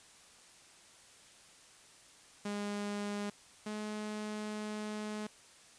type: tone pair in turn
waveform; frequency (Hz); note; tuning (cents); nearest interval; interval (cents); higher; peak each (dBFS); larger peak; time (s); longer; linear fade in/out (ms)
sawtooth; 204.9 / 212.2; G#3 / G#3; -23 / +38; minor second; 61; second; -32 / -34; first; 2.45-3.3 / 3.66-5.27; second; 5
effects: white hiss -59 dBFS RMS until 5.78 s + resampled to 22050 Hz